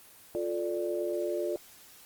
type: chord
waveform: sine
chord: D minor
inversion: first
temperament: just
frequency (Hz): 352.4 / 440.5 / 587.3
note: F4 / A4 / D5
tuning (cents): +16 / +2 / 0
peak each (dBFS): -32 / -36 / -33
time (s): 0.35-1.56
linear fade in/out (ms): 0
effects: white hiss -54 dBFS RMS until 2.05 s + Opus 24 kbps